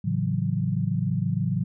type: chord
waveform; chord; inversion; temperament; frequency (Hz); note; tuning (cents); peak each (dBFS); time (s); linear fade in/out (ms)
sine; F# minor seventh; first; equal; 110 / 138.59 / 164.81 / 185; A2 / C#3 / E3 / F#3; 0 / 0 / 0 / 0; -28; 0.04-1.64; 10
effects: none